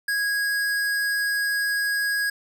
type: tone with hard clipping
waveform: sine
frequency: 1651 Hz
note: G#6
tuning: 11 cents flat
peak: -23 dBFS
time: 0.08-2.3 s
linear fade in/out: 5 ms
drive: 18 dB
effects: none